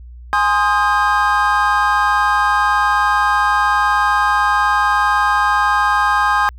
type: chord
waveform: triangle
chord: Ab major seventh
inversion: none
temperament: equal with one note detuned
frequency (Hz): 830.6 / 1046.5 / 1244.5 / 1602.8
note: Ab5 / C6 / Eb6 / G6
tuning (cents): 0 / 0 / 0 / +38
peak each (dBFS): -16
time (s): 0.33-6.49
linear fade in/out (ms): 0
effects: added 60 Hz sine -33 dBFS peak until 6.58 s